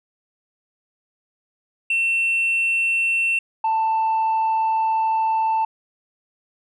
sine tone pair in turn, 2700 / 887.1 Hz, E7 / A5, +41 / +14 cents, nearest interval octave + perfect fifth, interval 1927 cents, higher first, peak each -15 dBFS, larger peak neither, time 1.9-3.39 / 3.64-5.65 s, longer second, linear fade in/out 5 ms, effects tanh soft clip ceiling -16 dBFS

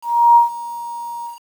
sine tone with ADSR envelope, 943 Hz, A#5, 20 cents sharp, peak -5 dBFS, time 0.02-1.4 s, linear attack 340 ms, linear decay 130 ms, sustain -20 dB, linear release 140 ms, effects 7-bit

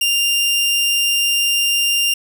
sawtooth tone, 2794 Hz, F7, in tune, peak -11 dBFS, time 0.01-2.14 s, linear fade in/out 5 ms, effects none

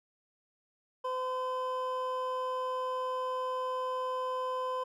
triangle tone pair together, 511 / 1022 Hz, C5 / C6, -41 / -41 cents, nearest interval octave, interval 1200 cents, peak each -33 / -32 dBFS, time 1.04-4.84 s, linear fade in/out 10 ms, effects none

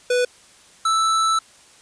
square tone pair in turn, 493.9 / 1318.6 Hz, B4 / E6, 0 / 0 cents, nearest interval octave + perfect fourth, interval 1700 cents, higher second, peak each -17 dBFS, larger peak neither, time 0.1-0.25 / 0.85-1.39 s, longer second, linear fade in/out 5 ms, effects white hiss -50 dBFS RMS until 1.81 s + resampled to 22050 Hz

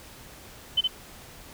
sine tone with echo, 3051 Hz, G7, 48 cents flat, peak -18 dBFS, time 0.77-0.81 s, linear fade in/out 10 ms, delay 67 ms, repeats 1, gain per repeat -3 dB, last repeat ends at 0.877 s, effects pink hiss -47 dBFS RMS until 1.53 s

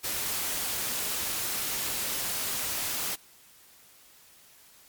white noise, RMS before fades -31 dBFS, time 0.03-3.16 s, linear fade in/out 20 ms, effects white hiss -56 dBFS RMS until 4.88 s + MP3 96 kbps

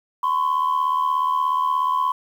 sine tone pair together, 1017 / 1093.8 Hz, C6 / C#6, -50 / -23 cents, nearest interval minor second, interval 127 cents, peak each -18 / -21 dBFS, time 0.23-2.12 s, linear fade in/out 5 ms, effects tanh soft clip ceiling -14 dBFS + 8-bit

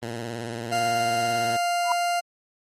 10% pulse tone with vibrato, 116.54 Hz, A#2, in tune, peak -22 dBFS, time 0.02-1.57 s, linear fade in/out 10 ms, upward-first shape triangle, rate 18 Hz, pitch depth 85 cents each way
40% pulse tone, 698.5 Hz, F5, in tune, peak -21 dBFS, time 0.71-2.21 s, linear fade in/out 20 ms
sine tone with exponential growth, 987.8 Hz, B5, in tune, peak -16 dBFS, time 1.83-1.92 s, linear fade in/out 1 ms, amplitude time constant 19 ms
effects low-pass 11000 Hz 12 dB/octave + MP3 64 kbps

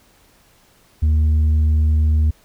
sine tone with tanh clipping, 77.2 Hz, D#2, 13 cents flat, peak -13 dBFS, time 1.02-2.31 s, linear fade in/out 10 ms, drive 3 dB, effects pink hiss -54 dBFS RMS until 2.44 s

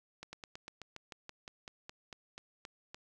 slowing click train, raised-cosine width 0.2 ms, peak -28 dBFS, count 16, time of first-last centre 0.23-2.945 s, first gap 100 ms, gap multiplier 1.08, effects none

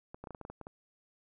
clicks, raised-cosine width 1 ms, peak -30 dBFS, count 10, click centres 0.145 / 0.24 / 0.272 / 0.307 / 0.348 / 0.413 / 0.451 / 0.5 / 0.613 / 0.669 s, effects none

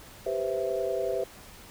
sine chord, C major seventh, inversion second, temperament equal with one note detuned, 392 / 492.5 / 523.3 / 659.3 Hz, G4 / B4 / C5 / E5, 0 / -5 / 0 / 0 cents, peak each -32 / -33 / -32 / -32 dBFS, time 0.26-1.24 s, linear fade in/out 5 ms, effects pink hiss -49 dBFS RMS until 1.7 s

